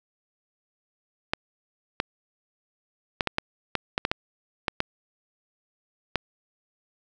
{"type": "clicks", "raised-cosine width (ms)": 0.3, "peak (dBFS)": -7, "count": 12, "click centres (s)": [1.335, 2.001, 3.208, 3.273, 3.384, 3.753, 3.979, 4.051, 4.115, 4.682, 4.804, 6.157], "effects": []}